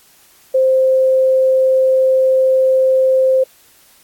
sine tone, 523.3 Hz, C5, in tune, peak -9 dBFS, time 0.54-3.44 s, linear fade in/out 10 ms, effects white hiss -49 dBFS RMS until 4.03 s + AAC 64 kbps

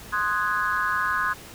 sine chord, Ab dominant seventh, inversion first, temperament equal, 1046.5 / 1244.5 / 1480 / 1661.2 Hz, C6 / Eb6 / Gb6 / Ab6, 0 / 0 / 0 / 0 cents, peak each -27 dBFS, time 0.12-1.34 s, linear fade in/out 20 ms, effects tanh soft clip ceiling -12 dBFS + pink hiss -43 dBFS RMS until 1.54 s

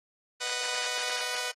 5% pulse chord, B major, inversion none, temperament just, 493.9 / 617.4 / 740.8 Hz, B4 / D#5 / F#5, 0 / -14 / +2 cents, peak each -23 / -27 / -25 dBFS, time 0.4-1.52 s, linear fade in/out 20 ms, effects low-pass 11000 Hz 12 dB/octave + AAC 32 kbps

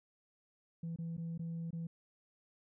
sine tone with dropouts, 166.2 Hz, E3, 15 cents sharp, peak -36 dBFS, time 0.83-1.87 s, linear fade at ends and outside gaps 5 ms, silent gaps 0.961-0.986 / 1.168-1.178 / 1.378-1.393 / 1.707-1.729 s, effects tanh soft clip ceiling -36 dBFS

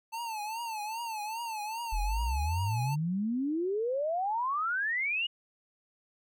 square tone with vibrato, 886 Hz, A5, 12 cents sharp, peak -35 dBFS, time 0.12-2.96 s, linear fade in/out 20 ms, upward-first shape triangle, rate 2.5 Hz, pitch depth 130 cents each way
sine exponential sweep, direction up, 38.89 to 2931 Hz, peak -28 dBFS, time 1.92-5.27 s, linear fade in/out 10 ms
effects none

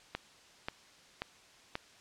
click train, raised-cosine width 0.3 ms, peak -19 dBFS, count 4, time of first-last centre 0.15-1.754 s, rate 1.87 Hz, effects white hiss -59 dBFS RMS until 2 s + low-pass 6000 Hz 12 dB/octave

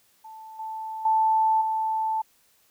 sine tone with level steps, 880 Hz, A5, in tune, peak -40 / -31 / -18 / -23 dBFS, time 0.24-2.22 s, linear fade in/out 10 ms, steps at 0.59 / 1.05 / 1.61 s, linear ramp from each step 5 ms, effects white hiss -63 dBFS RMS until 2.7 s

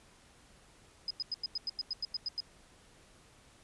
sine tone bursts, 5020 Hz, D#8, 15 cents sharp, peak -32 dBFS, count 12, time 1.08-2.404 s, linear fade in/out 2 ms, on 26 ms, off 92 ms, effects pink hiss -61 dBFS RMS until 3.63 s + resampled to 24000 Hz

